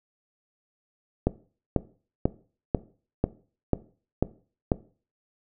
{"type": "click train", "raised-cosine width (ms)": 2, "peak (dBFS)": -7, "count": 8, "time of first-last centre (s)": [1.27, 4.718], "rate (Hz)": 2.03, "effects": ["noise-tail reverb RT60 0.4 s tail -18 dB re dry"]}